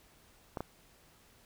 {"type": "clicks", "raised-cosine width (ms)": 1, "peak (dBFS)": -22, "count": 2, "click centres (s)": [0.572, 0.606], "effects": ["pink hiss -63 dBFS RMS until 1.45 s"]}